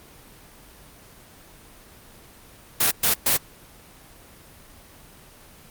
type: noise bursts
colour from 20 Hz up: white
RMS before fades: -19 dBFS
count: 3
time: 2.8-3.37 s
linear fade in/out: 5 ms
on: 110 ms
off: 120 ms
effects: pink hiss -48 dBFS RMS until 5.7 s + Opus 24 kbps